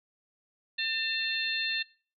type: harmonic tone with a mistuned harmonic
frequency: 898 Hz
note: A5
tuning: 35 cents sharp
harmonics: 2 / 3 / 4 / 5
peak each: -34 / -34 / -34 / -34 dBFS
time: 0.78-1.83 s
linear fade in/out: 10 ms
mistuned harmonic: 5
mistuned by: -110 cents
effects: noise-tail reverb RT60 0.4 s tail -21 dB re dry